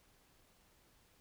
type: silence
effects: pink hiss -69 dBFS RMS until 1.2 s